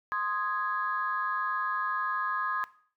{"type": "chord", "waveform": "sine", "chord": "Ab major", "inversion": "first", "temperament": "equal", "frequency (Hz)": [1046.5, 1244.5, 1661.2], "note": ["C6", "Eb6", "Ab6"], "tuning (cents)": [0, 0, 0], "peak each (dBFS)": -32, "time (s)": [0.12, 2.64], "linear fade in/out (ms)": 0, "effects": ["noise-tail reverb RT60 0.5 s tail -18 dB re dry", "tanh soft clip ceiling -18 dBFS"]}